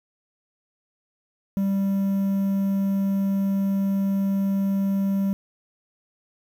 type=tone with quantisation; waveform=triangle; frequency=196 Hz; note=G3; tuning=in tune; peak=-18 dBFS; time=1.57-5.33 s; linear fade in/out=0 ms; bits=8; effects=none